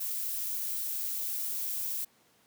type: noise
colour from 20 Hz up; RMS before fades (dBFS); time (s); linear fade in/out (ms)
violet; -34; 0-2.05; 10
effects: pink hiss -65 dBFS RMS until 2.46 s + high-pass 150 Hz 12 dB/octave